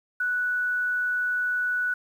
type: tone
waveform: sine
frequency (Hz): 1478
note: F#6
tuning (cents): -2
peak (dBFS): -23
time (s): 0.2-1.94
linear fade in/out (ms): 5
effects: 9-bit